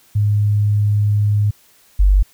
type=tone pair in turn; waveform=sine; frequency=103.83 / 48.47 Hz; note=G#2 / G1; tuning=0 / -19 cents; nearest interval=octave + minor second; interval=1319 cents; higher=first; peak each=-12 / -8 dBFS; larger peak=second; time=0.15-1.51 / 1.99-2.23 s; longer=first; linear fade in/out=10 ms; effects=white hiss -52 dBFS RMS until 2.33 s